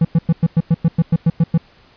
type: tone bursts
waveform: triangle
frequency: 164.81 Hz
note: E3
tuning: in tune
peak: -7 dBFS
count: 12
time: 0.01-1.578 s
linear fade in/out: 5 ms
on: 39 ms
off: 100 ms
effects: pink hiss -50 dBFS RMS until 1.96 s + resampled to 11025 Hz